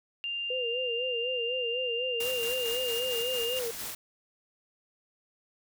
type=tone with pitch glide; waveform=sine; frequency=2794 to 2813 Hz; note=F7 to F7; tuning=0 to +12 cents; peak=-31 dBFS; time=0.24-3.59 s; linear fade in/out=0 ms; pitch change=+12 cents; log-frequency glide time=2.58-2.65 s
type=tone with vibrato; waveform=sine; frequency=487.6 Hz; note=B4; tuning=22 cents flat; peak=-31 dBFS; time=0.5-3.71 s; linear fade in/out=5 ms; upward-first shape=sine; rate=4 Hz; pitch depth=100 cents each way
type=noise with tremolo; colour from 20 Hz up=white; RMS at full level=-37 dBFS; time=2.2-3.95 s; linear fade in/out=5 ms; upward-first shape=square; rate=4.4 Hz; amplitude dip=30%
effects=none